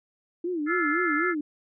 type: tone with vibrato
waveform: sine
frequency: 327.4 Hz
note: E4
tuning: 12 cents flat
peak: -26 dBFS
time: 0.44-1.41 s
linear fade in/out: 5 ms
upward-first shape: sine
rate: 3.9 Hz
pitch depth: 190 cents each way
type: chord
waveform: sine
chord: F major seventh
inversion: third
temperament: equal with one note detuned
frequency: 1318.5 / 1396.9 / 1727.8 / 2093 Hz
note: E6 / F6 / A6 / C7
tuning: 0 / 0 / -32 / 0 cents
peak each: -29 / -31 / -28 / -31 dBFS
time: 0.66-1.35 s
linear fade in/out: 50 ms
effects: none